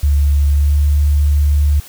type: tone with pitch glide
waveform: sine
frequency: 71.6 to 72.94 Hz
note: D2 to D2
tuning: -43 to -11 cents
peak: -9 dBFS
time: 0.03-1.8 s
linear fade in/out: 5 ms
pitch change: +32 cents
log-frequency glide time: 0.48-0.8 s
effects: white hiss -38 dBFS RMS until 1.88 s